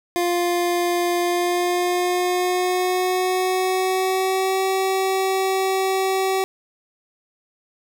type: tone with pitch glide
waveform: 25% pulse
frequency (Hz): 350 to 381.7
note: F4 to G4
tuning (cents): +4 to -46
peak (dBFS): -15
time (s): 0.16-6.44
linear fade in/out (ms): 0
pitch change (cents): +150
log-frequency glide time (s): 1.21-4.63
effects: 9-bit